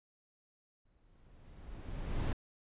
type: noise with exponential growth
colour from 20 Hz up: brown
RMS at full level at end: -31 dBFS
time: 0.85-2.33 s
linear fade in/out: 5 ms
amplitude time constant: 320 ms
effects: resampled to 8000 Hz